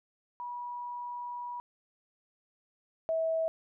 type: tone pair in turn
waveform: sine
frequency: 970 / 648.6 Hz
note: B5 / E5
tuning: -31 / -28 cents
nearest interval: perfect fifth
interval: 697 cents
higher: first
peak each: -36 / -27 dBFS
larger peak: second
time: 0.4-1.6 / 3.09-3.48 s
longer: first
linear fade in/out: 0 ms
effects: none